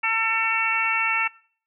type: harmonic tone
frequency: 448.8 Hz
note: A4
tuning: 34 cents sharp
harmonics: 2 / 3 / 4 / 5 / 6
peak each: -29 / -27 / -30 / -25 / -25 dBFS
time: 0.03-1.28 s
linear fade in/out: 10 ms
effects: noise-tail reverb RT60 0.5 s tail -22 dB re dry